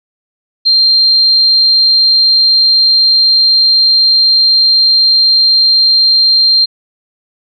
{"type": "tone", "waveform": "sine", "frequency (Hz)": 4176, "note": "C8", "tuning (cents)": -4, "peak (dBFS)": -5, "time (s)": [0.65, 6.66], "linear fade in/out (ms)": 20, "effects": []}